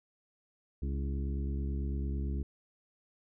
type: harmonic tone with a mistuned harmonic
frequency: 69 Hz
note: C#2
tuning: 7 cents flat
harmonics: 1 / 2 / 3 / 4 / 5 / 6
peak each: -32 / -41 / -42 / -46 / -47 / -51 dBFS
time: 0.82-2.43 s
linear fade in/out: 5 ms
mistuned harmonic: 5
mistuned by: -48 cents
effects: none